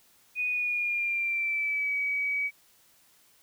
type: tone with pitch glide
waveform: sine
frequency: 2478 to 2272 Hz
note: D#7 to C#7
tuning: -8 to +42 cents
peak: -26 dBFS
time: 0.35-2.51 s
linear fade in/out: 50 ms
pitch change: -150 cents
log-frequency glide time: 0.48-1.95 s
effects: white hiss -62 dBFS RMS until 3.42 s